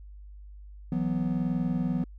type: chord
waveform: triangle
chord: E suspended second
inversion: none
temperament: equal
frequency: 164.81 / 185 / 246.9 Hz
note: E3 / F#3 / B3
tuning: 0 / 0 / 0 cents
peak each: -28 dBFS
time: 0.92-2.04 s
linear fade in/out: 2 ms
effects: added 50 Hz sine -43 dBFS peak until 2.18 s